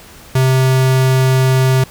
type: tone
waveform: square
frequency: 130.81 Hz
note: C3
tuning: in tune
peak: -10 dBFS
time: 0.35-1.84 s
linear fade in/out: 5 ms
effects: pink hiss -39 dBFS RMS until 1.9 s